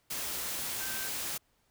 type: tone in noise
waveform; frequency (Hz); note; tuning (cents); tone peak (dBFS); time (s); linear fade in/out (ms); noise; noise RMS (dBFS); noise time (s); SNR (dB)
sine; 1556; G6; -13; -42; 0.8-1.09; 10; white; -36; 0.1-1.38; -9
effects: pink hiss -72 dBFS RMS until 1.7 s